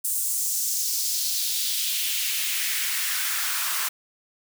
white noise with high-pass filter sweep, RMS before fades -26 dBFS, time 0.04-3.89 s, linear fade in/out 10 ms, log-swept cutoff 8700 to 1100 Hz, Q 1.8, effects none

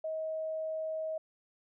sine tone, 634 Hz, D#5, 32 cents sharp, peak -33 dBFS, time 0.04-1.18 s, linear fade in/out 5 ms, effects none

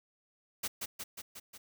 white noise with echo, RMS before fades -35 dBFS, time 0.63-0.68 s, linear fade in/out 10 ms, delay 180 ms, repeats 5, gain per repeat -3 dB, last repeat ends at 1.58 s, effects none

